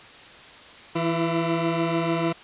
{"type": "tone pair together", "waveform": "20% pulse", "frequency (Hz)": [164.81, 336.4], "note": ["E3", "E4"], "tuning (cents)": [0, 35], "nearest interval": "octave", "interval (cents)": 1235, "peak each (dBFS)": -20, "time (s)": [0.95, 2.33], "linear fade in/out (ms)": 10, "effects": ["white hiss -45 dBFS RMS until 2.43 s", "resampled to 8000 Hz"]}